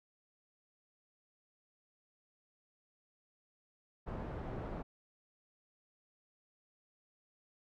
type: low-pass noise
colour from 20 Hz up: pink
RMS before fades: -42 dBFS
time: 4.06-4.83 s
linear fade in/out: 20 ms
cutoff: 960 Hz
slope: 12 dB/octave
effects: none